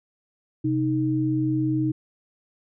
sine tone pair together, 130 / 311.7 Hz, C3 / D#4, -11 / +3 cents, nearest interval octave + minor third, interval 1514 cents, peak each -25 / -22 dBFS, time 0.64-1.92 s, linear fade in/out 10 ms, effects none

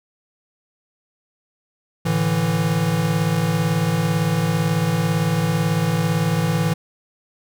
square chord, A suspended fourth, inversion none, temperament equal, 110 / 146.83 / 164.81 Hz, A2 / D3 / E3, 0 / 0 / 0 cents, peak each -25 / -25 / -20 dBFS, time 2.05-6.74 s, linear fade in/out 10 ms, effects none

